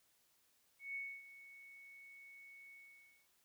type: tone with ADSR envelope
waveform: sine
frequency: 2217 Hz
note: C#7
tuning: in tune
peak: -40 dBFS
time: 0.79-3.28 s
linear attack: 160 ms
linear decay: 270 ms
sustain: -15 dB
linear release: 570 ms
effects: white hiss -75 dBFS RMS until 3.44 s